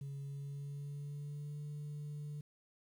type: tone with pitch glide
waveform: sine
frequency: 139.4 to 147.52 Hz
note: C#3 to D3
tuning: +10 to +8 cents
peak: -39 dBFS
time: 0.01-2.41 s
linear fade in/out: 5 ms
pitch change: +98 cents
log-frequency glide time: 0.2-1.59 s
effects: tanh soft clip ceiling -40 dBFS + 11-bit